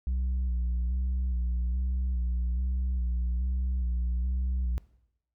sine tone with vibrato, 61.74 Hz, B1, in tune, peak -23 dBFS, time 0.07-4.78 s, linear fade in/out 0 ms, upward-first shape square, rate 1.2 Hz, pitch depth 40 cents each way, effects noise-tail reverb RT60 0.8 s tail -22 dB re dry + tanh soft clip ceiling -25 dBFS

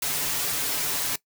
white noise with comb filter, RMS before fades -27 dBFS, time 0.02-1.16 s, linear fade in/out 5 ms, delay 6.9 ms, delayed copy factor +0.85, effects noise-tail reverb RT60 0.1 s tail -20 dB re dry

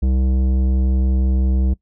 triangle tone with tanh clipping, 64.7 Hz, C2, 19 cents flat, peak -16 dBFS, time 0.02-1.74 s, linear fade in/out 10 ms, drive 17 dB, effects noise-tail reverb RT60 0.1 s tail -20 dB re dry

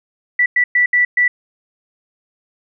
sine tone bursts at uneven times, 1964 Hz, B6, 10 cents flat, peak -10 dBFS, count 5, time 0.39-0.46 / 0.56-0.64 / 0.75-0.86 / 0.93-1.05 / 1.17-1.28 s, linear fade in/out 5 ms, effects none

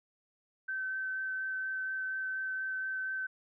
sine tone with vibrato, 1537 Hz, G6, 35 cents flat, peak -33 dBFS, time 0.68-3.27 s, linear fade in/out 10 ms, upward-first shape sine, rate 4.2 Hz, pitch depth 10 cents each way, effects none

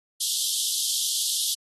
pink high-pass noise, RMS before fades -26 dBFS, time 0.2-1.55 s, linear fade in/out 10 ms, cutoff 3100 Hz, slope 96 dB/octave, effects AAC 32 kbps

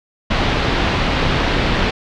pink low-pass noise, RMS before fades -17 dBFS, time 0.3-1.91 s, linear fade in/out 10 ms, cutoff 4000 Hz, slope 24 dB/octave, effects none

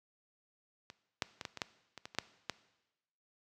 clicks, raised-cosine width 0.2 ms, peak -29 / -14 / -23 / -21 / -25 / -16 / -28 / -26 / -30 / -13 / -17 dBFS, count 11, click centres 0.901 / 1.222 / 1.412 / 1.452 / 1.573 / 1.618 / 1.977 / 2.055 / 2.149 / 2.186 / 2.497 s, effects noise-tail reverb RT60 1.0 s tail -18 dB re dry + high-pass 80 Hz 12 dB/octave

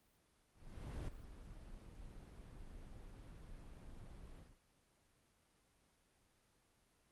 brown noise with ADSR envelope, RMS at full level -42 dBFS, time 0.53-4.58 s, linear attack 550 ms, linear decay 8 ms, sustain -12 dB, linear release 180 ms, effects pink hiss -75 dBFS RMS until 7.11 s + Opus 32 kbps

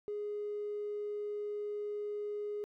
triangle tone, 415.3 Hz, G#4, in tune, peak -32 dBFS, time 0.08-2.64 s, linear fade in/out 0 ms, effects tanh soft clip ceiling -33 dBFS

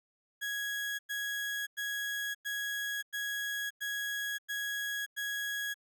35% pulse tone bursts, 1661.2 Hz, G#6, in tune, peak -32 dBFS, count 8, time 0.41-5.743 s, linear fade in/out 20 ms, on 580 ms, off 99 ms, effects none

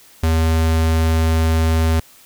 square tone, 80.8 Hz, E2, 34 cents flat, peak -14 dBFS, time 0.23-2 s, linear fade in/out 5 ms, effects white hiss -47 dBFS RMS until 2.25 s

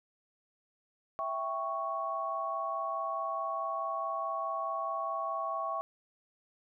sine chord, C# diminished, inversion first, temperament equal, 659.3 / 784 / 1108.7 Hz, E5 / G5 / C#6, 0 / 0 / 0 cents, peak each -37 / -40 / -34 dBFS, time 1.19-5.81 s, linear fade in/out 0 ms, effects none

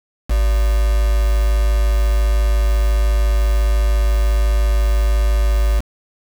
sine tone with quantisation, 52.9 Hz, G#1, 33 cents sharp, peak -12 dBFS, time 0.29-5.81 s, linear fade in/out 20 ms, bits 4, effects none

